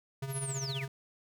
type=tone with tremolo; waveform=square; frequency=135.5 Hz; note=C#3; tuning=39 cents flat; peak=-33 dBFS; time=0.22-0.88 s; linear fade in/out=5 ms; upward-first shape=triangle; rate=15 Hz; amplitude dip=70%
type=linear sweep; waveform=sine; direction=down; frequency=11840 to 1349 Hz; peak=-37 dBFS; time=0.3-0.86 s; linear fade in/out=50 ms
effects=none